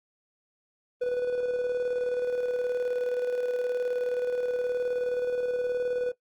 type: tone with tremolo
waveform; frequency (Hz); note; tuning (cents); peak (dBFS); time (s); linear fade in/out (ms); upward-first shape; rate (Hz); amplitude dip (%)
triangle; 493.9; B4; 0; -22; 1.01-6.12; 10; square; 19; 35
effects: noise-tail reverb RT60 0.1 s tail -17 dB re dry + Opus 24 kbps